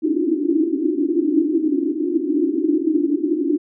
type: band-pass noise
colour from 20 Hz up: white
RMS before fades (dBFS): -19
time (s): 0.02-3.58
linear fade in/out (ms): 20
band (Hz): 280 to 350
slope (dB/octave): 96
effects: none